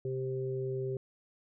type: harmonic tone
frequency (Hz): 130.81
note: C3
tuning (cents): 0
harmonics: 1 / 3 / 4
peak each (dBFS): -36 / -34 / -46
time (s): 0.05-0.97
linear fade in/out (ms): 2
effects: none